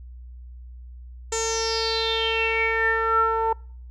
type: tone with low-pass filter sweep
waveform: sawtooth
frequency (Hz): 450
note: A4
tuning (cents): +39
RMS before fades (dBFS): -23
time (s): 1.32-3.53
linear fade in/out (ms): 5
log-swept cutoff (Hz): 7400 to 990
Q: 9.1
effects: noise-tail reverb RT60 0.5 s tail -25 dB re dry + added 61 Hz sine -38 dBFS peak until 3.9 s